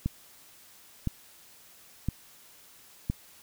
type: click train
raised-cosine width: 5 ms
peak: -15 dBFS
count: 4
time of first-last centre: 0.06-3.1 s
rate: 0.987 Hz
effects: white hiss -55 dBFS RMS until 3.42 s